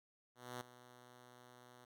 5% pulse tone with ADSR envelope, 123.47 Hz, B2, in tune, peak -32 dBFS, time 0.35-1.85 s, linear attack 260 ms, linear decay 8 ms, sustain -16 dB, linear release 5 ms, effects none

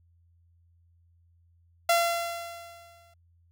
sawtooth tone with exponential decay, 683 Hz, F5, 39 cents flat, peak -15 dBFS, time 1.89-3.14 s, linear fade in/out 5 ms, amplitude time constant 270 ms, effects added 85 Hz sine -60 dBFS peak until 3.51 s

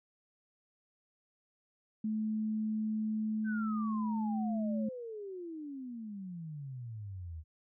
sine tone, 216.6 Hz, A3, 27 cents flat, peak -31 dBFS, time 2.04-4.89 s, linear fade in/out 5 ms
sine exponential sweep, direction down, 1568 to 76.3 Hz, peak -40 dBFS, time 3.44-7.44 s, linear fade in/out 50 ms
effects none

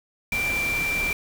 sine tone in noise, 2355 Hz, D7, 4 cents sharp, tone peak -23 dBFS, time 0.32-1.13 s, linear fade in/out 2 ms, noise pink, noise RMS -32 dBFS, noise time 0.32-1.13 s, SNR +6 dB, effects none

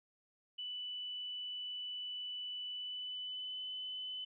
sine tone with pitch glide, 2978 to 3016 Hz, F#7 to F#7, +11 to +32 cents, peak -40 dBFS, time 0.58-4.25 s, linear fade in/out 10 ms, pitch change +21 cents, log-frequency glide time 2.72-3.61 s, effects none

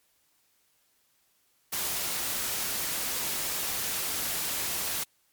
white noise, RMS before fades -31 dBFS, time 1.72-5.04 s, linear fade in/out 10 ms, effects white hiss -69 dBFS RMS until 5.32 s + MP3 96 kbps

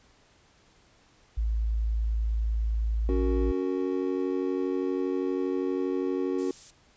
sine tone, 55 Hz, A1, in tune, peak -24 dBFS, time 1.37-3.52 s, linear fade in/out 10 ms
triangle chord, F# major, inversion second, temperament just, 277.5 / 370 / 462.5 Hz, C#4 / F#4 / A#4, +2 / 0 / -14 cents, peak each -28 / -27 / -32 dBFS, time 3.09-6.51 s, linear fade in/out 0 ms
violet noise, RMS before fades -40 dBFS, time 6.38-6.71 s, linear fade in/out 10 ms
effects pink hiss -61 dBFS RMS until 6.96 s + resampled to 16000 Hz

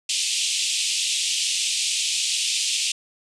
pink band-pass noise, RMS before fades -24 dBFS, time 0.09-2.92 s, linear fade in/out 5 ms, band 2600 to 9100 Hz, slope 48 dB/octave, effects none

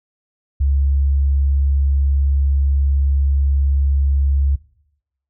sine tone, 69.3 Hz, C#2, in tune, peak -13 dBFS, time 0.6-4.56 s, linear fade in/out 10 ms, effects noise-tail reverb RT60 0.8 s tail -20 dB re dry

